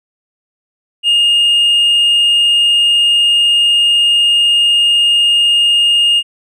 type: tone with tanh clipping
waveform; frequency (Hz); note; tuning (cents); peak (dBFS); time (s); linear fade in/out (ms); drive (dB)
triangle; 2838; F7; +27; -8; 1.03-6.23; 50; 6
effects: none